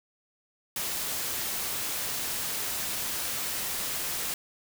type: noise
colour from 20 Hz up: white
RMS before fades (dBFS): -32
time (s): 0.76-4.34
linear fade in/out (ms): 2
effects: none